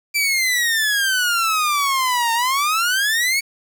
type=exponential two-way sweep; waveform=sawtooth; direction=down then up; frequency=2349 to 910 to 2259 Hz; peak=-13 dBFS; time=0.14-3.41 s; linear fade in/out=20 ms; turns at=2.33 s; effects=7-bit